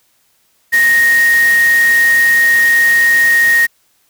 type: tone in noise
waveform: sine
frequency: 1864.7 Hz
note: A#6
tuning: in tune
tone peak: -7 dBFS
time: 0.72-3.67 s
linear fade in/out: 20 ms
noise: white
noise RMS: -23 dBFS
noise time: 0.72-3.67 s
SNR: +13 dB
effects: white hiss -57 dBFS RMS until 4.09 s